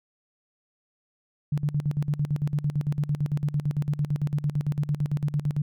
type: tone with tremolo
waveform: sine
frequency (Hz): 146.83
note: D3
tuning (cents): 0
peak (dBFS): -21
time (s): 1.52-5.62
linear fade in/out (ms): 5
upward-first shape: square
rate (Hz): 8.9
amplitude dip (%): 80
effects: none